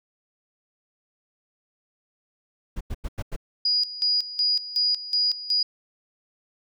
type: noise bursts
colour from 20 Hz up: brown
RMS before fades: -29 dBFS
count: 5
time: 2.76-3.364 s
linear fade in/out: 10 ms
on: 48 ms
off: 91 ms
type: tone with tremolo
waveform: sine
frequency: 4899 Hz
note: D#8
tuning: 28 cents flat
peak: -19 dBFS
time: 3.65-5.63 s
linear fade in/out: 5 ms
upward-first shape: square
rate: 2.7 Hz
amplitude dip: 80%
effects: none